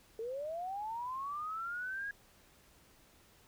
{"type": "linear sweep", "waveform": "sine", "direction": "up", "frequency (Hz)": [436.3, 1661.2], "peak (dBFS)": -37, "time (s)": [0.19, 2.11], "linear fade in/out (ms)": 2, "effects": ["pink hiss -64 dBFS RMS until 3.47 s"]}